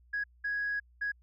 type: tone bursts at uneven times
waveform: sine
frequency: 1661.2 Hz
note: G#6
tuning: in tune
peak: -29 dBFS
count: 3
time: 0.13-0.24 / 0.44-0.8 / 1.01-1.12 s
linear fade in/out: 10 ms
effects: tanh soft clip ceiling -26 dBFS + added 60 Hz sine -59 dBFS peak until 1.22 s